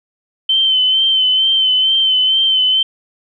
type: tone with vibrato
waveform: sine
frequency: 3081 Hz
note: G7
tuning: 31 cents flat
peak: -10 dBFS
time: 0.49-2.83 s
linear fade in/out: 5 ms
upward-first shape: sine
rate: 2.2 Hz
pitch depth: 34 cents each way
effects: none